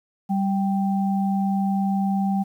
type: tone pair together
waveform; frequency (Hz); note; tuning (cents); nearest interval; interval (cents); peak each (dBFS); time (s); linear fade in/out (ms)
sine; 195.72 / 784; G3 / G5; -2 / 0; 2 octaves; 2402; -20 / -27; 0.29-2.44; 20
effects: 9-bit